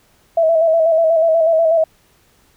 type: tone with vibrato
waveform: sine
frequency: 652 Hz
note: E5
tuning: 19 cents flat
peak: -10 dBFS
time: 0.37-1.84 s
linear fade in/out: 5 ms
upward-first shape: square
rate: 8.2 Hz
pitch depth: 39 cents each way
effects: pink hiss -55 dBFS RMS until 2.56 s